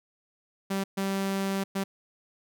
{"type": "tone bursts at uneven times", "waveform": "sawtooth", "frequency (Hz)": 194.8, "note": "G3", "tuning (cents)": -11, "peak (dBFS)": -23, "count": 3, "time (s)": [[0.7, 0.84], [0.97, 1.64], [1.75, 1.84]], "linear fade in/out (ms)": 10, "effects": []}